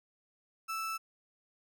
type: tone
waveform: 35% pulse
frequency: 1318.5 Hz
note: E6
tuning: in tune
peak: -33 dBFS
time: 0.68-0.98 s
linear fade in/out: 20 ms
effects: none